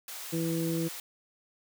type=high-pass noise; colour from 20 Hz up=white; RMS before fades=-41 dBFS; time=0.08-1 s; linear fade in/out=2 ms; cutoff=600 Hz; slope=12 dB/octave
type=harmonic tone; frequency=164.81 Hz; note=E3; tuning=in tune; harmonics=1 / 2 / 3; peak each=-31 / -31 / -37 dBFS; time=0.32-0.89 s; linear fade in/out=20 ms
effects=none